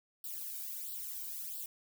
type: noise with flanger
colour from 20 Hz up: violet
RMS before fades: -42 dBFS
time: 0.24-1.66 s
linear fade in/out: 2 ms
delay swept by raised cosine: 0.23 to 1.33 ms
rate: 1.5 Hz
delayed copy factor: +0.9
effects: none